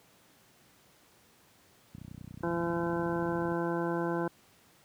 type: click train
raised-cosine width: 5 ms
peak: -30 dBFS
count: 49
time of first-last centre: 1.95-3.519 s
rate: 30.6 Hz
type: harmonic tone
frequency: 170.1 Hz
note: F3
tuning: 45 cents flat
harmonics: 1 / 2 / 3 / 4 / 5 / 6 / 8 / 9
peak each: -35 / -32 / -37 / -41 / -40 / -40 / -46 / -42 dBFS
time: 2.43-4.28 s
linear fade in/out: 5 ms
effects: pink hiss -62 dBFS RMS until 4.84 s + high-pass 100 Hz 12 dB/octave